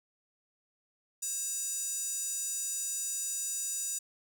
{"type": "tone with high-pass filter", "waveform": "square", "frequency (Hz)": 538, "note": "C5", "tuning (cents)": 48, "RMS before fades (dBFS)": -35, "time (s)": [1.22, 3.99], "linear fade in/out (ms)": 10, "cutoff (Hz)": 7300, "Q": 5.6, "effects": []}